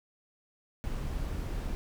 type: noise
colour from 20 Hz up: brown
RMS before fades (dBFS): -34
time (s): 0.84-1.75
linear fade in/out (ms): 0
effects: none